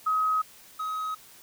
sine / triangle tone pair in turn, 1268 / 1268 Hz, D#6 / D#6, +32 / +32 cents, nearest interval unison, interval 0 cents, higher neither, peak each -22 / -27 dBFS, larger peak first, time 0.06-0.42 / 0.79-1.15 s, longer neither, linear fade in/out 10 ms, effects white hiss -52 dBFS RMS until 1.42 s

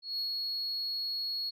sine tone with ADSR envelope, 4332 Hz, C#8, 41 cents flat, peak -28 dBFS, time 0.02-1.51 s, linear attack 170 ms, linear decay 95 ms, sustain -2 dB, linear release 25 ms, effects tanh soft clip ceiling -30 dBFS

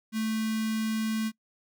square tone with notch filter, 220 Hz, A3, in tune, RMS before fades -29 dBFS, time 0.12-1.32 s, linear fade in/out 50 ms, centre 690 Hz, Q 0.6, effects noise-tail reverb RT60 0.1 s tail -23 dB re dry

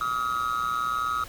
triangle tone with amplitude modulation, 1270 Hz, D#6, 35 cents sharp, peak -19 dBFS, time 0.01-1.24 s, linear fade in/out 2 ms, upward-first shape sine, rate 121 Hz, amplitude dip 90%, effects pink hiss -44 dBFS RMS until 1.28 s

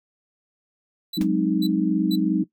45% pulse tone bursts, 3970 Hz, B7, 8 cents sharp, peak -30 dBFS, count 3, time 1.13-2.157 s, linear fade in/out 5 ms, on 49 ms, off 440 ms
sine chord, Ab dominant seventh, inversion third, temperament equal, 185 / 207.7 / 261.6 / 311.1 Hz, Gb3 / Ab3 / C4 / Eb4, 0 / 0 / 0 / 0 cents, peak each -23 / -25 / -27 / -22 dBFS, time 1.17-2.44 s, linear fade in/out 10 ms
pink noise with exponential decay, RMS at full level -32 dBFS, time 1.21-1.28 s, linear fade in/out 2 ms, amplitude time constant 15 ms
effects noise-tail reverb RT60 0.1 s tail -17 dB re dry

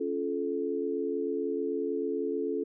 sine chord, Db augmented, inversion none, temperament just, 277.2 / 346.5 / 433.1 Hz, Db4 / F4 / A4, 0 / -14 / -27 cents, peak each -34 / -34 / -31 dBFS, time 0-2.64 s, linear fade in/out 10 ms, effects none

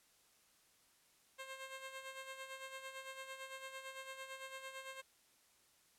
10% pulse tone with tremolo, 531 Hz, C5, 25 cents sharp, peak -37 dBFS, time 1.38-5.02 s, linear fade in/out 20 ms, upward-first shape sine, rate 8.9 Hz, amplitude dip 60%, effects white hiss -71 dBFS RMS until 5.98 s + low-pass 12000 Hz 12 dB/octave

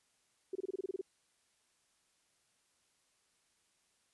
sine tone bursts, 379.9 Hz, F#4, 46 cents sharp, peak -35 dBFS, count 10, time 0.53-1.013 s, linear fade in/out 5 ms, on 24 ms, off 27 ms, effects white hiss -75 dBFS RMS until 4.13 s + resampled to 24000 Hz

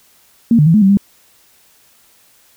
sine tone with pitch steps, 231.9 / 150.2 / 164.1 / 213.5 / 193.3 / 199.9 Hz, A#3 / D3 / E3 / G#3 / G3 / G3, -9 / +39 / -8 / +48 / -24 / +34 cents, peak -6 dBFS, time 0.51-0.972 s, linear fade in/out 2 ms, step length 77 ms, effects white hiss -51 dBFS RMS until 2.56 s

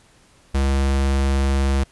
square tone, 68.1 Hz, C#2, 30 cents flat, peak -17 dBFS, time 0.54-1.84 s, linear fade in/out 10 ms, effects pink hiss -54 dBFS RMS until 1.91 s + resampled to 24000 Hz

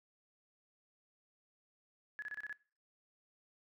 sine tone bursts, 1700 Hz, G#6, 40 cents sharp, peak -39 dBFS, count 6, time 2.19-2.527 s, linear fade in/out 0 ms, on 32 ms, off 29 ms, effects noise-tail reverb RT60 0.4 s tail -22 dB re dry

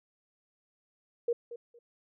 sine tone with echo, 472.9 Hz, A#4, 25 cents sharp, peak -25 dBFS, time 1.28-1.33 s, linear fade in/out 5 ms, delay 230 ms, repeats 2, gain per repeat -14 dB, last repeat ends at 1.79 s, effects none

